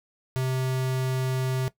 square tone, 130 Hz, C3, 11 cents flat, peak -25 dBFS, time 0.36-1.68 s, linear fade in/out 0 ms, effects noise-tail reverb RT60 0.1 s tail -17 dB re dry

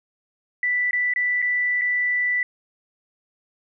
sine tone with dropouts, 1975.5 Hz, B6, in tune, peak -19 dBFS, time 0.63-2.43 s, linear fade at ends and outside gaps 2 ms, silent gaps 0.91-0.931 / 1.137-1.16 / 1.419-1.424 / 1.813-1.817 s, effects none

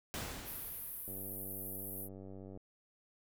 pink noise with exponential decay, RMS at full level -39 dBFS, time 0.14-1.48 s, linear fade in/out 0 ms, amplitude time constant 290 ms
white band-pass noise, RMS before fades -45 dBFS, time 0.44-2.09 s, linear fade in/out 50 ms, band 11000 to 15000 Hz, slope 48 dB/octave
click train, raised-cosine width 2 ms, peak -37 dBFS, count 145, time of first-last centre 1.08-2.574 s, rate 96.4 Hz
effects none

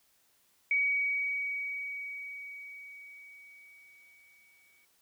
sine tone with exponential decay, 2261 Hz, C#7, 34 cents sharp, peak -24 dBFS, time 0.71-4.85 s, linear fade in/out 2 ms, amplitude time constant 900 ms, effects white hiss -69 dBFS RMS until 5.01 s

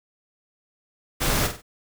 pink noise with echo, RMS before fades -23 dBFS, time 1.2-1.48 s, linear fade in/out 20 ms, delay 47 ms, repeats 3, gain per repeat -8 dB, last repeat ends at 1.621 s, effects none

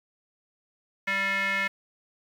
square tone with band-pass filter, 195.7 Hz, G3, 3 cents flat, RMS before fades -27 dBFS, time 1.07-1.68 s, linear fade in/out 10 ms, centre 2000 Hz, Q 5.7, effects 9-bit

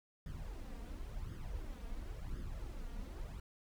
brown noise with flanger, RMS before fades -44 dBFS, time 0.26-3.4 s, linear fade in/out 2 ms, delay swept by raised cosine 0.6 to 4.3 ms, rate 0.94 Hz, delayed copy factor +0.65, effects none

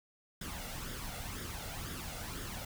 pink noise with flanger, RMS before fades -42 dBFS, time 0.41-2.65 s, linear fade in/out 5 ms, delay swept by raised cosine 0.58 to 1.47 ms, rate 2 Hz, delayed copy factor +0.55, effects none

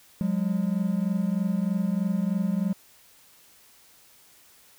triangle tone pair together, 180.5 / 203.7 Hz, F#3 / G#3, -43 / -33 cents, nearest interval major second, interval 210 cents, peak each -24 dBFS, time 0.21-2.73 s, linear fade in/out 0 ms, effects white hiss -56 dBFS RMS until 4.78 s

